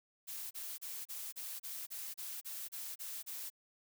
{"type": "noise bursts", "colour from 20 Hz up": "blue", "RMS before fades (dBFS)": -44, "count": 12, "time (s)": [0.27, 3.502], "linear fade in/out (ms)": 20, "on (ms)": 240, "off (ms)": 32, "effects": []}